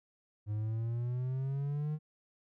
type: exponential sweep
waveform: triangle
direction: up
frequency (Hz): 103.83 to 154.6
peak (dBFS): -30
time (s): 0.46-1.99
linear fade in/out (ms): 50
effects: none